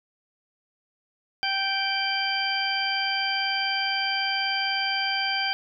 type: harmonic tone with a mistuned harmonic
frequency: 781 Hz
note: G5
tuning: 7 cents flat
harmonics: 1 / 2 / 3 / 4 / 6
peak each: -30 / -30 / -30 / -30 / -30 dBFS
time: 1.43-5.53 s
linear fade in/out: 0 ms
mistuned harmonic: 6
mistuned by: +20 cents
effects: none